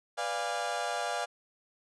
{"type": "chord", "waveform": "30% pulse", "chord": "B diminished seventh", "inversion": "none", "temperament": "equal with one note detuned", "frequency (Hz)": [493.9, 587.3, 698.5, 819.2], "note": ["B4", "D5", "F5", "Ab5"], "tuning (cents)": [0, 0, 0, -24], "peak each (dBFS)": [-38, -35, -32, -34], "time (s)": [0.17, 1.26], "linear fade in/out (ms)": 20, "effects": ["resampled to 22050 Hz"]}